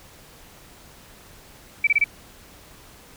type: tone bursts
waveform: sine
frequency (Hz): 2309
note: D7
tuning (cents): -30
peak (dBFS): -14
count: 4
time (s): 1.84-2.042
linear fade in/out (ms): 5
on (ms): 31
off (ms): 26
effects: pink hiss -48 dBFS RMS until 3.16 s